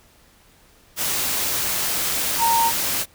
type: tone in noise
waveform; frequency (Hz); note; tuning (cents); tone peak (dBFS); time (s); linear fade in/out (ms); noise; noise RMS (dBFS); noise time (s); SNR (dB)
sine; 922; A#5; -19; -16; 2.38-2.72; 50; white; -23; 0.96-3.06; +4
effects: pink hiss -54 dBFS RMS until 3.14 s